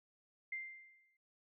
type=tone with exponential decay; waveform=sine; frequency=2093 Hz; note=C7; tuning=in tune; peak=-38 dBFS; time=0.52-1.17 s; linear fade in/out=5 ms; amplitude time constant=140 ms; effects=noise-tail reverb RT60 0.1 s tail -21 dB re dry